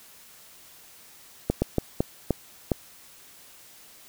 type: slowing click train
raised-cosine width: 2 ms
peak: -8 dBFS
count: 6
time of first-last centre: 1.5-2.718 s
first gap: 120 ms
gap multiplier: 1.36
effects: white hiss -51 dBFS RMS until 4.08 s